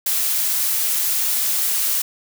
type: noise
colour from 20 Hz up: blue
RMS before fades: -20 dBFS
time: 0.06-2.02 s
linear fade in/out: 5 ms
effects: none